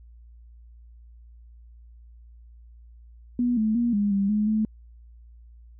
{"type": "tone with pitch steps", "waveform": "sine", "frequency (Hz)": [243.7, 217.3, 237.7, 204.5, 198.1, 210.9, 216.5], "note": ["B3", "A3", "A#3", "G#3", "G3", "G#3", "A3"], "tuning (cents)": [-23, -21, 34, -26, 18, 27, -28], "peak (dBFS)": -20, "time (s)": [3.39, 4.65], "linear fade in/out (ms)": 2, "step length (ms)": 180, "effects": ["added 58 Hz sine -46 dBFS peak until 5.79 s"]}